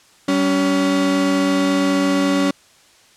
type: tone pair together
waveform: 35% pulse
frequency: 192.6 / 281.6 Hz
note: G3 / C#4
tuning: -30 / +27 cents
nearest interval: perfect fifth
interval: 657 cents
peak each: -20 / -14 dBFS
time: 0.28-2.51 s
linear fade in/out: 5 ms
effects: white hiss -51 dBFS RMS until 3.16 s + low-pass 8000 Hz 12 dB/octave